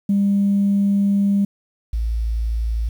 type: tone pair in turn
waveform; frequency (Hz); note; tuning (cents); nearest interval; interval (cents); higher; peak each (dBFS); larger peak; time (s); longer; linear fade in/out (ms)
sine; 200 / 56.12; G3 / A1; +35 / +35; octave + minor seventh; 2200; first; -13 / -18; first; 0.09-1.45 / 1.93-2.89; first; 5
effects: tanh soft clip ceiling -10 dBFS + 8-bit